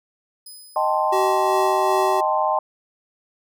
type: tone with exponential decay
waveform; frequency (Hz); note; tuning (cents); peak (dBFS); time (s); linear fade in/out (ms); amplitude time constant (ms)
10% pulse; 5020; D#8; +15; -31; 0.46-1.75; 5; 280
type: chord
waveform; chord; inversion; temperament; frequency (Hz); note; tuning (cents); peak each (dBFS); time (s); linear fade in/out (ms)
sine; A half-diminished seventh; second; equal; 622.3 / 784 / 880 / 1046.5; Eb5 / G5 / A5 / C6; 0 / 0 / 0 / 0; -23; 0.76-2.59; 2
type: tone with tremolo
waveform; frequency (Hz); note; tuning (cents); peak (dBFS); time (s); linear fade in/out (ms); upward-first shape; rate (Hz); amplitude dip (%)
square; 379.3; F#4; +43; -21; 1.12-2.21; 10; sine; 2.6; 30
effects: none